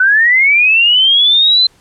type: linear sweep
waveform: sine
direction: up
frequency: 1480 to 4100 Hz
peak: -6 dBFS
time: 0-1.67 s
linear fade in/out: 5 ms
effects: pink hiss -50 dBFS RMS until 1.8 s + low-pass 10000 Hz 12 dB/octave